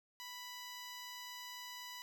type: tone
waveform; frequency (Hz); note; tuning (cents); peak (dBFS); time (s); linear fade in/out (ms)
10% pulse; 987.8; B5; 0; -38; 0.2-2.02; 0
effects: none